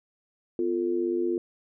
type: tone with amplitude modulation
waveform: sine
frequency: 348.8 Hz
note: F4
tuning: 2 cents flat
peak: -20 dBFS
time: 0.59-1.38 s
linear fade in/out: 2 ms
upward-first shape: sine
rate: 96.6 Hz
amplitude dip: 85%
effects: none